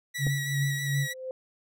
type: tone with vibrato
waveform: sawtooth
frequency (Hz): 1933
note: B6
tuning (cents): -38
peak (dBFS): -28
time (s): 0.14-1.14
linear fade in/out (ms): 20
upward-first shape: square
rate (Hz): 6.2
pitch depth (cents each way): 17
type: tone with tremolo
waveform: sine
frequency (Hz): 139.7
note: C#3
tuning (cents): +14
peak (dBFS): -23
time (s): 0.18-1.08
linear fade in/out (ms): 50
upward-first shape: triangle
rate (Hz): 2.8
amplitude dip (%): 75
type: clicks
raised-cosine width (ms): 2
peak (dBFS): -23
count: 2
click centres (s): 0.267 / 0.271
type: tone with exponential growth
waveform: sine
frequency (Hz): 518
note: C5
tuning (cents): -17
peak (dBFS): -30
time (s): 0.75-1.31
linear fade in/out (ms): 1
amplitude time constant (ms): 120
effects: none